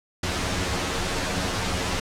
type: noise with comb filter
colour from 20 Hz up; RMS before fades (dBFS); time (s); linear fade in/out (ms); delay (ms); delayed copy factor
pink; -26; 0.23-2; 5; 11; +0.75
effects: low-pass 7000 Hz 12 dB/octave